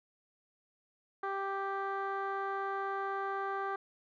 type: tone with low-pass filter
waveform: 15% pulse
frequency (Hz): 392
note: G4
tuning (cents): 0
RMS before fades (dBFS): -36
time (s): 1.23-3.76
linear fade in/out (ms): 5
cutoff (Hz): 1400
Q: 1.6
effects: none